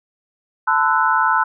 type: chord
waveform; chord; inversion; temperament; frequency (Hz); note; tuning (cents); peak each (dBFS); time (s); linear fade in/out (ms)
sine; F# half-diminished seventh; first; equal with one note detuned; 880 / 1020.8 / 1318.5 / 1480; A5 / C6 / E6 / F#6; 0 / -43 / 0 / 0; -19; 0.67-1.44; 10
effects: none